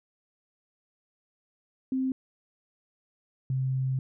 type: tone pair in turn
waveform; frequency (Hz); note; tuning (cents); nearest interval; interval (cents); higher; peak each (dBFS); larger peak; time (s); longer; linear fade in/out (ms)
sine; 261.6 / 131.37; C4 / C3; 0 / +7; octave; 1193; first; -25; neither; 1.92-2.12 / 3.5-3.99; second; 2
effects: none